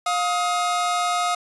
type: tone pair together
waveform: 45% pulse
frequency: 708 / 1261.5 Hz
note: F5 / D#6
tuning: +23 / +23 cents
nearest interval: minor seventh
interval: 1000 cents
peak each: -23 dBFS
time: 0.06-1.35 s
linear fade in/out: 5 ms
effects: resampled to 24000 Hz